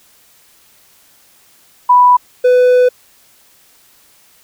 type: tone pair in turn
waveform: sine / triangle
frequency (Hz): 987.8 / 498.8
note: B5 / B4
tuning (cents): 0 / +17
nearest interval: octave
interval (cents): 1183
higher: first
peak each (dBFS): -4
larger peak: neither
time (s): 1.89-2.17 / 2.44-2.89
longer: second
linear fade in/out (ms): 10
effects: white hiss -49 dBFS RMS until 4.43 s